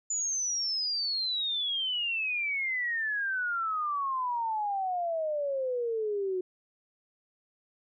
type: exponential sweep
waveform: sine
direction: down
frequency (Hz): 7040 to 362.5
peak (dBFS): -28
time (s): 0.1-6.41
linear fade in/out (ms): 5
effects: none